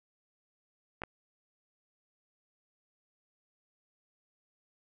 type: clicks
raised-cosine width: 0.5 ms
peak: -23 dBFS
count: 2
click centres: 1.019 / 1.036 s
effects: none